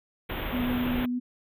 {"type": "band-stop noise", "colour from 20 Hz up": "pink", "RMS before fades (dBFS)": -32, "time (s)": [0.29, 1.06], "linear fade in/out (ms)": 10, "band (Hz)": [3600, 13000], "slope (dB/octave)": 96}
{"type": "tone with vibrato", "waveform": "sine", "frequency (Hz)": 246.9, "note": "B3", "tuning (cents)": 0, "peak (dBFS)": -26, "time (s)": [0.52, 1.2], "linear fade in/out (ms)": 20, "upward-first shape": "sine", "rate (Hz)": 6.5, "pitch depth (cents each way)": 11}
{"effects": ["resampled to 32000 Hz"]}